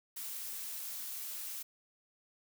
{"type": "noise", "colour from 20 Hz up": "blue", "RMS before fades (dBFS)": -42, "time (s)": [0.16, 1.63], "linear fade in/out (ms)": 10, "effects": []}